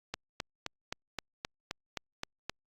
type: click train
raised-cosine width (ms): 0.2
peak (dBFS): -17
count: 10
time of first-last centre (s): 0.14-2.496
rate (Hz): 3.82
effects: Opus 48 kbps